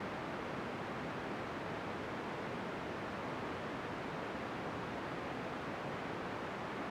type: band-pass noise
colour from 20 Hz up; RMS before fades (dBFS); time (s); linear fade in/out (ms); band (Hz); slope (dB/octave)
pink; -42; 0-6.9; 5; 170 to 1800; 12
effects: none